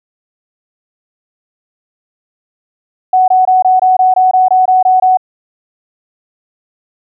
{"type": "tone bursts", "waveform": "sine", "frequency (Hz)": 744, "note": "F#5", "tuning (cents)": 9, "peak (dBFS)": -5, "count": 12, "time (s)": [3.13, 5.172], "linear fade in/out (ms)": 5, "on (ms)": 150, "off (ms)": 22, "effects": []}